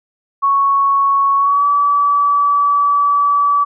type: tone with pitch glide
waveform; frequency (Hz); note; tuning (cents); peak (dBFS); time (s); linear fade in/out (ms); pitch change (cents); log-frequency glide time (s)
sine; 1108.7 to 1149.1; C#6 to D6; 0 to -38; -10; 0.42-3.65; 20; +62; 1.37-1.66
effects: none